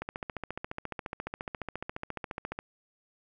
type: click train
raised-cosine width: 0.5 ms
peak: -20 dBFS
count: 38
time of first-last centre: 0.02-2.589 s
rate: 14.4 Hz
effects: none